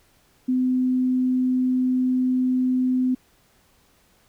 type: tone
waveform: sine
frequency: 254.8 Hz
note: C4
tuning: 46 cents flat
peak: -18 dBFS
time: 0.48-3.15 s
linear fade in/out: 10 ms
effects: pink hiss -60 dBFS RMS until 4.28 s